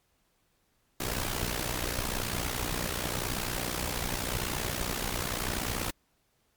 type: noise with amplitude modulation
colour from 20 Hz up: pink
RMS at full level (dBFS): -29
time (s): 1-5.91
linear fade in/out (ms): 5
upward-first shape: sine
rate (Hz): 60.9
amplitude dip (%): 75
effects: pink hiss -72 dBFS RMS until 6.56 s + MP3 96 kbps